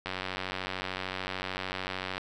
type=click train; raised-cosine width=0.3 ms; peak=-17 dBFS; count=199; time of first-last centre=0.06-2.18 s; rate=93.4 Hz; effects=none